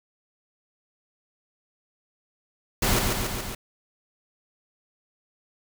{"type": "noise with echo", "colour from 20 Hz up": "pink", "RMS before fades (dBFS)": -22, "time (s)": [2.82, 2.99], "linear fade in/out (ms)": 5, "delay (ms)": 140, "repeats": 4, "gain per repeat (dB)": -3, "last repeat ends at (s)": 3.55, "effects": []}